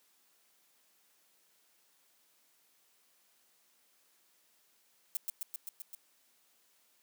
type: noise with echo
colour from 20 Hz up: violet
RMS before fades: -34 dBFS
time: 5.15-5.17 s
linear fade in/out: 0 ms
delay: 130 ms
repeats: 6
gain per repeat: -2 dB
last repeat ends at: 5.95 s
effects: white hiss -70 dBFS RMS until 7.02 s + high-pass 200 Hz 12 dB/octave